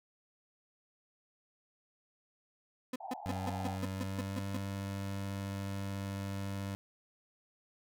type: tone bursts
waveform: 35% pulse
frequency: 253.5 Hz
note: B3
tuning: 45 cents sharp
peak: -33 dBFS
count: 10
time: 2.93-4.57 s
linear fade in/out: 5 ms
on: 29 ms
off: 150 ms
type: band-pass noise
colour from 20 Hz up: pink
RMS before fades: -44 dBFS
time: 3-3.78 s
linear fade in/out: 10 ms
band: 700 to 860 Hz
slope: 96 dB/octave
type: tone with pitch glide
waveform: 25% pulse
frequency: 94 to 98.45 Hz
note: F#2 to G2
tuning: +28 to +8 cents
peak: -33 dBFS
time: 3.26-6.75 s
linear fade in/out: 0 ms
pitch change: +80 cents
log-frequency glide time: 3.61-4.44 s
effects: none